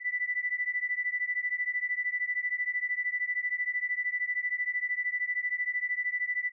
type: beating tone pair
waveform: sine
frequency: 1975.5 / 1988.5 Hz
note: B6 / B6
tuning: 0 / +11 cents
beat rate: 13 Hz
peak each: -31 / -32 dBFS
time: 0-6.52 s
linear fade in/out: 50 ms
effects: none